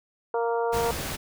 harmonic tone, 232.8 Hz, A#3, 2 cents flat, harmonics 2 / 3 / 4 / 5 / 6, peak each -25 / -31 / -30 / -38 / -38 dBFS, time 0.34-0.91 s, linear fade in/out 2 ms
pink noise, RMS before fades -32 dBFS, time 0.72-1.17 s, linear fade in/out 20 ms
effects none

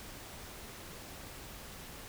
silence, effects pink hiss -48 dBFS RMS until 2.08 s

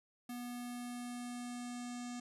square tone with low-pass filter sweep, 243.6 Hz, B3, 24 cents flat, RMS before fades -44 dBFS, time 0.29-2.2 s, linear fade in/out 5 ms, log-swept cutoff 12000 to 7500 Hz, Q 3.2, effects none

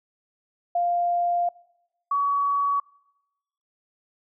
sine tone pair in turn, 698.5 / 1130.6 Hz, F5 / C#6, 0 / +34 cents, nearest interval minor sixth, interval 834 cents, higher second, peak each -20 dBFS, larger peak neither, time 0.75-1.49 / 2.11-2.8 s, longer first, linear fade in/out 5 ms, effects noise-tail reverb RT60 0.9 s tail -23 dB re dry

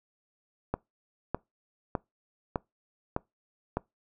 click train, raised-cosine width 1 ms, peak -14 dBFS, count 6, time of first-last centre 0.74-3.77 s, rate 1.65 Hz, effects noise-tail reverb RT60 0.2 s tail -24 dB re dry

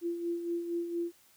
sine tone with tremolo, 342.1 Hz, F4, 36 cents flat, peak -29 dBFS, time 0.01-1.12 s, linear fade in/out 50 ms, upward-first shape sine, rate 4.3 Hz, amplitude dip 55%, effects white hiss -63 dBFS RMS until 1.36 s

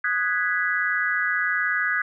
sine chord, G# minor seventh, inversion second, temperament equal, 1244.5 / 1480 / 1661.2 / 1975.5 Hz, D#6 / F#6 / G#6 / B6, 0 / 0 / 0 / 0 cents, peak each -30 / -26 / -24 / -28 dBFS, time 0.04-2.02 s, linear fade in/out 5 ms, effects none

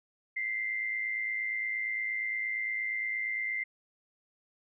sine tone pair together, 1981.4 / 2090 Hz, B6 / C7, +5 / -2 cents, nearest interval minor second, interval 93 cents, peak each -39 / -31 dBFS, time 0.36-3.64 s, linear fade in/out 10 ms, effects none

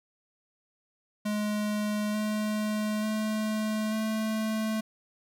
square tone with pitch steps, 210 / 212.8 / 215.7 / 218.5 Hz, G#3 / G#3 / A3 / A3, +19 / +42 / -34 / -12 cents, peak -28 dBFS, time 1.25-4.81 s, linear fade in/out 10 ms, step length 890 ms, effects none

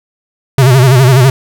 square tone with vibrato, 129.6 Hz, C3, 16 cents flat, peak -4 dBFS, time 0.58-1.3 s, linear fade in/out 2 ms, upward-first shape sine, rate 12 Hz, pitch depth 110 cents each way, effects none

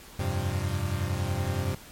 40% pulse chord, F suspended second, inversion none, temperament equal, 87.31 / 98 / 130.81 Hz, F2 / G2 / C3, 0 / 0 / 0 cents, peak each -30 / -29 / -32 dBFS, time 0.19-1.75 s, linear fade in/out 5 ms, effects pink hiss -48 dBFS RMS until 1.91 s + MP3 64 kbps

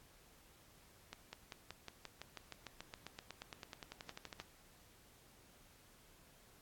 accelerating click train, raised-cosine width 0.2 ms, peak -29 dBFS, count 27, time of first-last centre 1.13-4.4 s, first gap 200 ms, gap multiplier 0.96, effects pink hiss -65 dBFS RMS until 6.61 s + AAC 64 kbps

